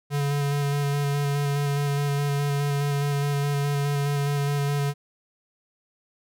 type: tone with vibrato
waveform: square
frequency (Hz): 142.8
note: D3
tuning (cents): -48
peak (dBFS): -23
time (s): 0.1-4.94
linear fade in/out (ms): 50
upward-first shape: square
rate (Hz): 4.8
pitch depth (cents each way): 13
effects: none